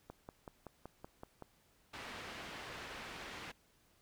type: click train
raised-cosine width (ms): 1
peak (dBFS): -33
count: 8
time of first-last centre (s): 0.1-1.423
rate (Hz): 5.29
type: low-pass noise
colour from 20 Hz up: white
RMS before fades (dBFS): -48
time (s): 1.93-3.52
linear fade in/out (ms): 10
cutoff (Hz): 2500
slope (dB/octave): 12
effects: pink hiss -71 dBFS RMS until 4.01 s